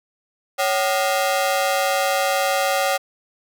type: ring-modulated tone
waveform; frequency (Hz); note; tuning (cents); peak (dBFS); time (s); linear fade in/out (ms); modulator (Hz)
sawtooth; 659.3; E5; 0; -11; 0.58-2.98; 20; 103
effects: none